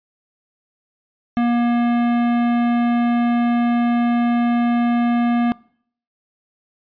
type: tone with hard clipping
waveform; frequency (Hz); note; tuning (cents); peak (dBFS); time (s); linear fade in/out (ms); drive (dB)
sine; 238.1; A#3; +37; -17; 1.37-5.52; 0; 16
effects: noise-tail reverb RT60 0.6 s tail -23 dB re dry + resampled to 11025 Hz